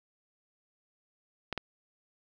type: clicks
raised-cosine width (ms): 0.3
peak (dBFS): -17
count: 2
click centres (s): 1.527 / 1.577
effects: none